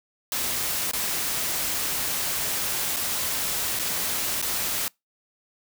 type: noise with dropouts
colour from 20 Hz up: white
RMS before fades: -27 dBFS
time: 0.32-4.88 s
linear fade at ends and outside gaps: 1 ms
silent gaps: 0.913-0.934 / 2.962-2.967 / 3.791-3.795 / 4.416-4.425 s
effects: noise-tail reverb RT60 0.2 s tail -26 dB re dry